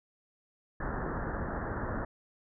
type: low-pass noise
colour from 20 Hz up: pink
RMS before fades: -35 dBFS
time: 0.8-2.05 s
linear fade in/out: 5 ms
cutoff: 1800 Hz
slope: 96 dB/octave
effects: none